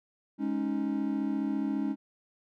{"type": "chord", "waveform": "triangle", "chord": "Ab suspended fourth", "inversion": "none", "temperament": "just", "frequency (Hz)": [207.7, 276.9, 311.5], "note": ["Ab3", "Db4", "Eb4"], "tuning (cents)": [0, -2, 2], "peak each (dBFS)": [-31, -29, -32], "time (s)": [0.38, 1.96], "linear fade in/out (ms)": 50, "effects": []}